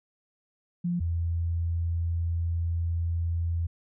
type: tone pair in turn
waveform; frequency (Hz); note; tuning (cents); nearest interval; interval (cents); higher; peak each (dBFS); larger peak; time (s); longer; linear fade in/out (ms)
sine; 174.61 / 84.28; F3 / E2; 0 / +39; octave + minor second; 1261; first; -25; neither; 0.84-1 / 1-3.67; second; 10
effects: none